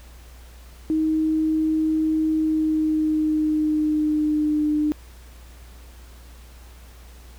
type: tone with pitch glide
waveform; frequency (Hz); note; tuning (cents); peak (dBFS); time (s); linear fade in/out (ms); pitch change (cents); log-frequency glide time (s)
sine; 314.3 to 301; D#4 to D4; +18 to +43; -18; 0.9-4.92; 0; -75; 2.33-4.7
effects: added 60 Hz sine -42 dBFS peak until 7.38 s + pink hiss -51 dBFS RMS until 7.38 s